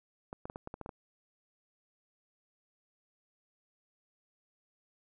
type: clicks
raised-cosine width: 1 ms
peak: -27 dBFS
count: 9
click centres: 0.329 / 0.455 / 0.499 / 0.559 / 0.674 / 0.741 / 0.813 / 0.861 / 0.892 s
effects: none